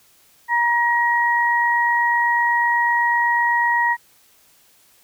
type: tone pair together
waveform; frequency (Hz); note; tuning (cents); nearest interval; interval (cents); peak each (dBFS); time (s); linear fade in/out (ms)
sine; 948 / 1896; A#5 / A#6; +29 / +29; octave; 1200; -18; 0.48-3.97; 50
effects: white hiss -55 dBFS RMS until 5.03 s